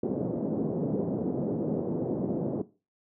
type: band-pass noise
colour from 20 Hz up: pink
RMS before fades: -30 dBFS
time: 0.03-2.62 s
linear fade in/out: 5 ms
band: 150 to 520 Hz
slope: 24 dB/octave
effects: noise-tail reverb RT60 0.3 s tail -17 dB re dry

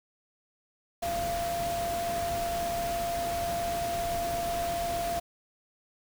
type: tone in noise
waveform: sine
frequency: 687 Hz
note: F5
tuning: 29 cents flat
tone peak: -29 dBFS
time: 1.02-5.2 s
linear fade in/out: 10 ms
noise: pink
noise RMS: -37 dBFS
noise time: 1.02-5.2 s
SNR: +5 dB
effects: none

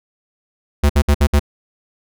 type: tone bursts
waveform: square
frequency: 72.6 Hz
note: D2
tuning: 19 cents flat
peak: -10 dBFS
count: 5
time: 0.83-1.396 s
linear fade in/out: 10 ms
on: 66 ms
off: 59 ms
effects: none

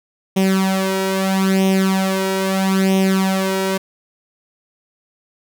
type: tone with flanger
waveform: sawtooth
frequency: 191.2 Hz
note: G3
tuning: 43 cents flat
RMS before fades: -17 dBFS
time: 0.36-3.78 s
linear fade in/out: 10 ms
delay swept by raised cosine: 0.33 to 2.13 ms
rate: 0.77 Hz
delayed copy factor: +0.75
effects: none

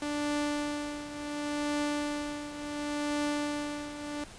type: tone with tremolo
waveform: sawtooth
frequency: 293.7 Hz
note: D4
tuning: in tune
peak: -24 dBFS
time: 0.02-4.24 s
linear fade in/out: 2 ms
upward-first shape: triangle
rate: 0.7 Hz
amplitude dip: 75%
effects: pink hiss -49 dBFS RMS until 4.38 s + resampled to 22050 Hz

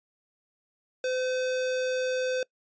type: tone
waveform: square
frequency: 511 Hz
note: C5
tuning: 41 cents flat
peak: -27 dBFS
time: 1.04-2.43 s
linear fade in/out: 2 ms
effects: noise-tail reverb RT60 0.1 s tail -24 dB re dry + resampled to 16000 Hz

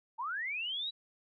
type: linear sweep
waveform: sine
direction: up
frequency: 861 to 3951 Hz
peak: -34 dBFS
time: 0.18-0.91 s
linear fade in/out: 20 ms
effects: none

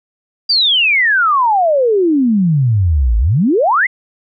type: exponential two-way sweep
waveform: sine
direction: down then up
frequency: 4823 to 51.91 to 2176 Hz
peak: -9 dBFS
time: 0.49-3.87 s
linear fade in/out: 10 ms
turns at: 3.18 s
effects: none

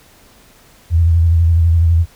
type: tone with vibrato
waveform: sine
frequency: 83.4 Hz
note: E2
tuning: 21 cents sharp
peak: -8 dBFS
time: 0.9-2.06 s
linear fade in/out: 50 ms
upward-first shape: square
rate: 12 Hz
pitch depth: 39 cents each way
effects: pink hiss -47 dBFS RMS until 2.15 s

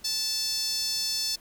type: tone with high-pass filter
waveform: sawtooth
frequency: 880 Hz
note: A5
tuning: in tune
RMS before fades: -29 dBFS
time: 0.04-1.36 s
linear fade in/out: 10 ms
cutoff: 4900 Hz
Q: 5.9
effects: pink hiss -55 dBFS RMS until 1.4 s

